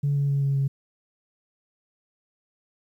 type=tone with pitch steps; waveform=sine; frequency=142.6 / 141.29 / 139.99 / 138.7 / 137.42 Hz; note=C#3 / C#3 / C#3 / C#3 / C#3; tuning=+49 / +33 / +17 / +1 / -15 cents; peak=-19 dBFS; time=0.03-0.68 s; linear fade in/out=10 ms; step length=130 ms; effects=tanh soft clip ceiling -17 dBFS + 10-bit